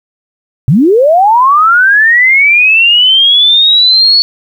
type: linear sweep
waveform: sine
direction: up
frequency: 112.6 to 4435 Hz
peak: -3 dBFS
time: 0.68-4.22 s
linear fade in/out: 0 ms
effects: 7-bit